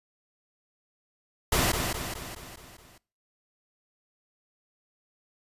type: noise with echo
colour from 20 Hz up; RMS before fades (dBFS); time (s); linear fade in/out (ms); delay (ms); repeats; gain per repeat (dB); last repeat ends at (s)
pink; -24; 1.52-1.72; 5; 210; 6; -5; 2.98
effects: noise-tail reverb RT60 0.4 s tail -24 dB re dry + resampled to 32000 Hz